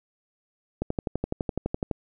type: click train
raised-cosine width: 2 ms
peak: -13 dBFS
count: 14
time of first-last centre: 0.82-1.912 s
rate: 11.9 Hz
effects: none